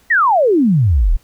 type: exponential sweep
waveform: sine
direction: down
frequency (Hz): 1975.5 to 32.09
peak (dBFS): -9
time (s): 0.1-1.17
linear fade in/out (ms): 10
effects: pink hiss -53 dBFS RMS until 1.23 s